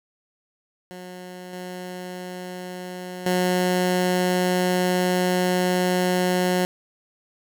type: tone with level steps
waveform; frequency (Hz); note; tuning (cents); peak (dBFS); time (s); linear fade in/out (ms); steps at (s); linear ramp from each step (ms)
15% pulse; 181.4; F#3; -34; -30 / -26 / -13; 0.91-6.65; 0; 1.53 / 3.26; 2
effects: none